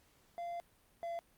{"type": "tone pair in turn", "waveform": "triangle", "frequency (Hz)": [690, 680.1], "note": ["F5", "F5"], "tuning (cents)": [-21, -46], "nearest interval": "unison", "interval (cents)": 25, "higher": "first", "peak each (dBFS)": [-37, -36], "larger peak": "second", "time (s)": [[0.38, 0.6], [1.03, 1.19]], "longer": "first", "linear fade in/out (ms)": 0, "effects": ["pink hiss -69 dBFS RMS until 1.37 s", "Opus 48 kbps"]}